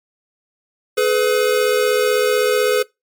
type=tone pair together; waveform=square; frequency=425.1 / 501 Hz; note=G#4 / B4; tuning=+40 / +25 cents; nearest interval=minor third; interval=285 cents; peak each=-17 dBFS; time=0.97-2.83 s; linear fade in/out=10 ms; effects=noise-tail reverb RT60 0.2 s tail -23 dB re dry + MP3 96 kbps